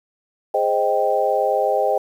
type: chord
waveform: sine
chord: Ab major seventh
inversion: none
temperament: equal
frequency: 415.3 / 523.3 / 622.3 / 784 Hz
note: Ab4 / C5 / Eb5 / G5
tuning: 0 / 0 / 0 / 0 cents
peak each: -24 / -21 / -21 / -21 dBFS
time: 0.54-1.98 s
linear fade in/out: 5 ms
effects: 8-bit